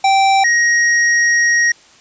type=tone pair in turn; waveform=square; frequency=779 / 1883 Hz; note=G5 / A#6; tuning=-11 / +17 cents; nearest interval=octave + minor third; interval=1528 cents; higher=second; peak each=-10 / -11 dBFS; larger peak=first; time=0.04-0.44 / 0.44-1.72 s; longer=second; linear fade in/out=5 ms; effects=white hiss -46 dBFS RMS until 2 s + resampled to 16000 Hz